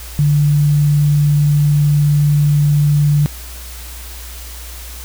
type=tone; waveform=sine; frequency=146.83 Hz; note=D3; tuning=in tune; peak=-9 dBFS; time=0.19-3.26 s; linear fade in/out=0 ms; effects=added 60 Hz sine -30 dBFS peak until 5.04 s + white hiss -34 dBFS RMS until 5.04 s